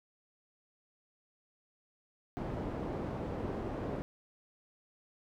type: low-pass noise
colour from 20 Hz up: white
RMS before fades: -38 dBFS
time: 2.37-4.02 s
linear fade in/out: 0 ms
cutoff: 460 Hz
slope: 12 dB/octave
effects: none